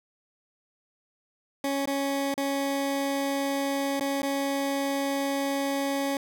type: tone with dropouts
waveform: 20% pulse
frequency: 277.2 Hz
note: C#4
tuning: in tune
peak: -21 dBFS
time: 1.64-6.17 s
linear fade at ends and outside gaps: 2 ms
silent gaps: 1.857-1.874 / 2.341-2.377 / 3.997-4.008 / 4.22-4.23 s
effects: none